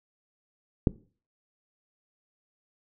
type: click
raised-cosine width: 3 ms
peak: -7 dBFS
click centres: 0.872 s
effects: noise-tail reverb RT60 0.4 s tail -20 dB re dry